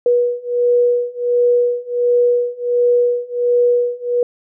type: beating tone pair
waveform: sine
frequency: 484.5 / 485.9 Hz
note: B4 / B4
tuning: -33 / -28 cents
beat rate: 1.4 Hz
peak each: -16 / -15 dBFS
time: 0.06-4.23 s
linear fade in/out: 2 ms
effects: none